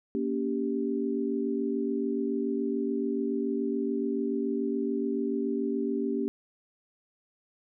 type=chord; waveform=sine; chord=G diminished; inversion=first; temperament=just; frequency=235.2 / 282.2 / 392 Hz; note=Bb3 / Db4 / G4; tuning=+16 / +31 / 0 cents; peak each=-31 dBFS; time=0.15-6.28 s; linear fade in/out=0 ms; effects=none